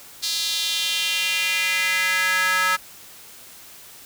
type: tone with high-pass filter sweep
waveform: square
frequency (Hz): 185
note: F#3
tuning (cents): 0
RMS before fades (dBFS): -22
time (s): 0.22-2.77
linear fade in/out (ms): 20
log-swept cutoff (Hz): 4300 to 1400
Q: 3.1
effects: white hiss -44 dBFS RMS until 4.05 s